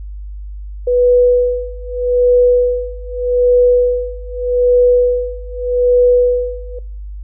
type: tone with tremolo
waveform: sine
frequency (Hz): 492.7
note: B4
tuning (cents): -4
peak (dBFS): -6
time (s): 0.87-6.79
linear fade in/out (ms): 5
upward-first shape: sine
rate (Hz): 0.82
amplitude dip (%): 95
effects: noise-tail reverb RT60 0.6 s tail -24 dB re dry + added 50 Hz sine -25 dBFS peak until 7.23 s